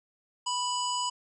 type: harmonic tone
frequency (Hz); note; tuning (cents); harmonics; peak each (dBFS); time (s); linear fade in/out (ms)
987.8; B5; 0; 1 / 3 / 5 / 7 / 8; -30 / -35 / -37 / -38 / -39; 0.46-1.1; 10
effects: none